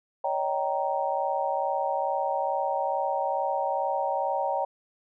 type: chord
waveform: sine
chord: Eb dominant seventh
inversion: third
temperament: just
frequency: 560 / 622.3 / 777.8 / 933.4 Hz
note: Db5 / Eb5 / G5 / Bb5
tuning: +18 / 0 / -14 / +2 cents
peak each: -30 / -33 / -29 / -30 dBFS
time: 0.24-4.65 s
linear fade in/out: 5 ms
effects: none